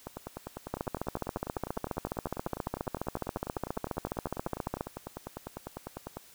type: two click trains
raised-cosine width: 1 ms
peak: -23 / -17 dBFS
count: 62 / 60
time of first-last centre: 0.07-6.17 / 0.74-4.809 s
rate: 10 / 14.5 Hz
effects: white hiss -56 dBFS RMS until 6.34 s